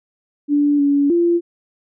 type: tone with pitch steps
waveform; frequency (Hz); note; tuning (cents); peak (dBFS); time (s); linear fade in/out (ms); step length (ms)
sine; 290.3 / 284 / 343.4; D4 / C#4 / F4; -20 / +42 / -29; -12; 0.48-1.41; 50; 310
effects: none